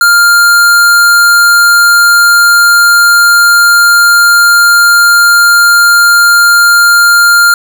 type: tone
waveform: square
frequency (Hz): 1400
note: F6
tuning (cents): +4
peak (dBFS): -3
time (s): 0.01-7.54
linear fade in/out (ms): 2
effects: 7-bit